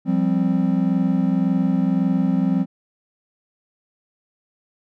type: chord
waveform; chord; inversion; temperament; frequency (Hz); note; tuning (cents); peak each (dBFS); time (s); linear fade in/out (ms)
triangle; F suspended second; none; just; 174.61 / 196.44 / 261.9; F3 / G3 / C4; 0 / +4 / +2; -19; 0.05-2.66; 50
effects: none